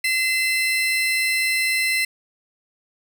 35% pulse tone pair together, 2054 / 2648 Hz, C7 / E7, -33 / +7 cents, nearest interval major third, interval 440 cents, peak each -18 / -24 dBFS, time 0.04-2.05 s, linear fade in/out 5 ms, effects none

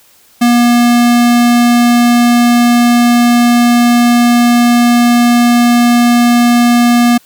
square tone, 239.6 Hz, A#3, 48 cents sharp, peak -6 dBFS, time 0.41-7.18 s, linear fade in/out 10 ms, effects white hiss -46 dBFS RMS until 7.25 s

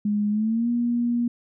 sine tone with pitch glide, 207.7 to 238.6 Hz, G#3 to A#3, 0 to +41 cents, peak -20 dBFS, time 0.05-1.28 s, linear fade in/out 5 ms, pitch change +241 cents, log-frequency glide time 0.3-0.69 s, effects none

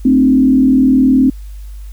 sine tone with frequency modulation, 261.6 Hz, C4, in tune, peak -6 dBFS, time 0.05-1.3 s, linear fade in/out 5 ms, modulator 39.6 Hz, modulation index 0.76, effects added 50 Hz sine -26 dBFS peak until 1.92 s + white hiss -49 dBFS RMS until 1.92 s

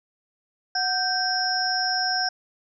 sine tone cluster, 741 / 1562 / 5140 / 5520 Hz, F#5 / G6 / E8 / F8, +2 / -7 / -45 / -21 cents, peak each -27 / -27 / -28 / -27 dBFS, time 0.75-2.29 s, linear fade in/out 5 ms, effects none

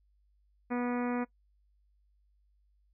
harmonic tone, 244.2 Hz, B3, 19 cents flat, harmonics 1 / 2 / 3 / 4 / 5 / 6 / 7 / 8 / 9 / 10, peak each -31 / -37 / -41 / -43 / -45 / -47 / -48 / -49 / -50 / -51 dBFS, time 0.7-1.25 s, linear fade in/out 20 ms, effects noise-tail reverb RT60 0.1 s tail -20 dB re dry + added 50 Hz sine -66 dBFS peak until 2.93 s

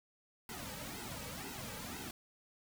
pink noise with flanger, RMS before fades -45 dBFS, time 0.49-2.11 s, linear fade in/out 2 ms, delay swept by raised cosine 1.7 to 2.9 ms, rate 2 Hz, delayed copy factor -0.9, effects none

